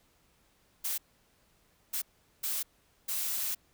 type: noise bursts at uneven times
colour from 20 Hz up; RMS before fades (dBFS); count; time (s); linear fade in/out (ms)
blue; -33; 4; 0.84-0.98 / 1.93-2.02 / 2.43-2.63 / 3.08-3.55; 10
effects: pink hiss -68 dBFS RMS until 3.73 s